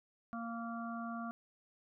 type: harmonic tone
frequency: 231.4 Hz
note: A#3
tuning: 13 cents flat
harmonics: 1 / 3 / 5 / 6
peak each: -41 / -46 / -46 / -49 dBFS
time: 0.33-1.31 s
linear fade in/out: 0 ms
effects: none